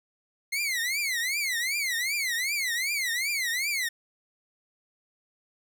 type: tone with vibrato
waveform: sawtooth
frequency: 2093 Hz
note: C7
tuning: in tune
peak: -23 dBFS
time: 0.52-3.89 s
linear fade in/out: 10 ms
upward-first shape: triangle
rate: 2.6 Hz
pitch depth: 260 cents each way
effects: none